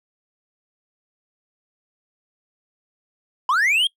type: linear sweep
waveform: triangle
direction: up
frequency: 960 to 3287 Hz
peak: -14 dBFS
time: 3.49-3.87 s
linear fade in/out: 2 ms
effects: noise-tail reverb RT60 0.1 s tail -23 dB re dry

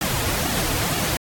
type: noise with flanger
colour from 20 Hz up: pink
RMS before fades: -23 dBFS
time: 0.01-1.17 s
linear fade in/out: 2 ms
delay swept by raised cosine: 1.9 to 5.3 ms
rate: 2.1 Hz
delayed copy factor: -0.75
effects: AAC 64 kbps

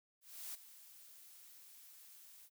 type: noise with ADSR envelope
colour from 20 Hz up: blue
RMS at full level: -45 dBFS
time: 0.21-2.5 s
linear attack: 330 ms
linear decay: 16 ms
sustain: -14 dB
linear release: 53 ms
effects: none

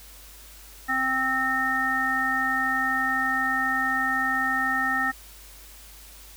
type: harmonic tone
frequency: 262 Hz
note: C4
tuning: 2 cents sharp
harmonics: 1 / 3 / 5 / 7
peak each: -33 / -30 / -28 / -24 dBFS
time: 0.88-5.12 s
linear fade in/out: 20 ms
effects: added 50 Hz sine -48 dBFS peak until 6.36 s + white hiss -48 dBFS RMS until 6.36 s

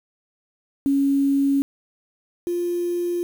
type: tone pair in turn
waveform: sine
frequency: 277.2 / 349.3 Hz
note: C#4 / F4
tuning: 0 / 0 cents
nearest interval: major third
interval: 400 cents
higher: second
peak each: -16 / -21 dBFS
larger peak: first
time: 0.86-1.62 / 2.47-3.23 s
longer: neither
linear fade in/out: 0 ms
effects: 7-bit

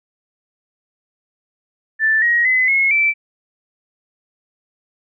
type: tone with pitch steps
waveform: sine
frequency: 1764 / 1890.6 / 2026 / 2172 / 2328 Hz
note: A6 / A#6 / B6 / C#7 / D7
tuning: +4 / +24 / +44 / -36 / -16 cents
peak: -12 dBFS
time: 1.99-3.14 s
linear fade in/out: 50 ms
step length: 230 ms
effects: none

